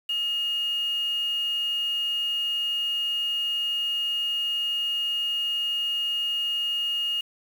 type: tone with quantisation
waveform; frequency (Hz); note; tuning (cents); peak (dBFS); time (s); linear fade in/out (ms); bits
sine; 2853; F7; +36; -24; 0.09-7.21; 5; 7
effects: none